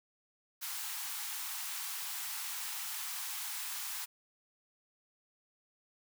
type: high-pass noise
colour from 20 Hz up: white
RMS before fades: -40 dBFS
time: 0.61-4.06 s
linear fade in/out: 20 ms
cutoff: 770 Hz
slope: 96 dB/octave
effects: none